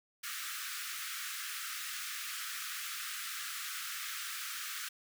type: high-pass noise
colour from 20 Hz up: pink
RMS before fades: -41 dBFS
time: 0.23-4.89 s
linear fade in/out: 10 ms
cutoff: 1200 Hz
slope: 96 dB/octave
effects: none